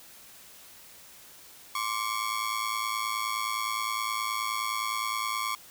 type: ring-modulated tone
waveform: sawtooth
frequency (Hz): 1108.7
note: C#6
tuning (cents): 0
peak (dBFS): -22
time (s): 1.75-5.55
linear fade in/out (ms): 2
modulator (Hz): 54.8
effects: white hiss -51 dBFS RMS until 5.7 s